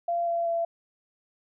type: tone with pitch steps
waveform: sine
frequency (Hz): 687 / 680.7 / 674.4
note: F5 / F5 / E5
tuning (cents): -29 / -45 / +39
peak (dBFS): -24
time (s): 0.08-0.65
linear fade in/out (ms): 5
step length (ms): 190
effects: none